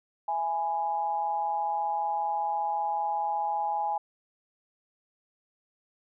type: tone with amplitude modulation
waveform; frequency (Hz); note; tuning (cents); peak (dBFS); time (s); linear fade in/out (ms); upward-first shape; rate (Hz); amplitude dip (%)
sine; 830.6; G#5; 0; -23; 0.28-3.98; 5; sine; 164; 70
effects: none